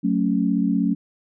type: chord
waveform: sine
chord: F# minor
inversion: none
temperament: just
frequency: 185 / 222 / 277.5 Hz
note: F#3 / A3 / C#4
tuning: 0 / +16 / +2 cents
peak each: -22 dBFS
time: 0.03-0.95 s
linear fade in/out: 20 ms
effects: none